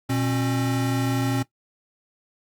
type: tone pair together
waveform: square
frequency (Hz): 120.39 / 270.1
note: B2 / C#4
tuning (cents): -44 / -45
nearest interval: octave + major second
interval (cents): 1399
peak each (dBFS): -25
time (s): 0.09-1.43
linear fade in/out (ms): 10
effects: noise-tail reverb RT60 0.1 s tail -17 dB re dry + Opus 48 kbps